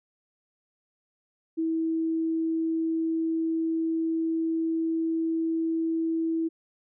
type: tone with pitch glide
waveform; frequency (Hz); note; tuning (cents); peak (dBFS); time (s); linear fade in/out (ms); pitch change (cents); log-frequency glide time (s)
sine; 324.4 to 326.5; E4 to E4; -28 to -17; -24; 1.57-6.49; 20; +11; 1.69-5.98
effects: none